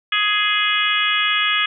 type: harmonic tone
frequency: 417.6 Hz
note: G#4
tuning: 10 cents sharp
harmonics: 3 / 4 / 5 / 6 / 7 / 8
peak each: -23 / -23 / -23 / -23 / -23 / -23 dBFS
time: 0.12-1.66 s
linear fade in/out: 5 ms
effects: none